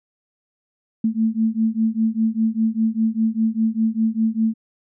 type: beating tone pair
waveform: sine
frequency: 220 / 225 Hz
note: A3 / A3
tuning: 0 / +39 cents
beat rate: 5 Hz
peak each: -20 dBFS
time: 1.04-4.54 s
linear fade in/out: 5 ms
effects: none